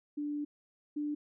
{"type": "tone pair in turn", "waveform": "sine", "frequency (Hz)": [293.7, 295.7], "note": ["D4", "D4"], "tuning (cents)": [0, 12], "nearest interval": "unison", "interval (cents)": 12, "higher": "second", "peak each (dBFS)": [-33, -32], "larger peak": "second", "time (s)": [[0.17, 0.45], [0.96, 1.15]], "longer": "first", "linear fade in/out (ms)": 10, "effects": []}